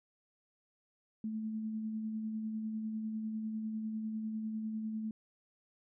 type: tone with tremolo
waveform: sine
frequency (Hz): 218.5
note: A3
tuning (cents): -12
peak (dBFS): -34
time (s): 1.24-5.11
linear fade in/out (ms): 2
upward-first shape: sine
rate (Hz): 10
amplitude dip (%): 30
effects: none